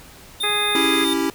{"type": "tone", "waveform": "square", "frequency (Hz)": 3628, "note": "A#7", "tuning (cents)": -48, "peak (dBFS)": -22, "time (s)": [0.4, 1.14], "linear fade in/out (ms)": 10}
{"type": "harmonic tone", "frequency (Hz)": 415.3, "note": "G#4", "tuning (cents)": 0, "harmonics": [1, 2, 3, 4, 5, 6], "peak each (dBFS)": [-28, -29, -27, -28, -27, -28], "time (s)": [0.43, 1.05], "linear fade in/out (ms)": 10}
{"type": "chord", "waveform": "square", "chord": "C# diminished", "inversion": "none", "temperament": "equal with one note detuned", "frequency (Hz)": [277.2, 329.6, 393.4], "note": ["C#4", "E4", "G4"], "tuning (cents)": [0, 0, 6], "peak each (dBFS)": [-24, -23, -26], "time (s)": [0.75, 1.3], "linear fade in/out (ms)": 2}
{"effects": ["pink hiss -44 dBFS RMS until 1.34 s"]}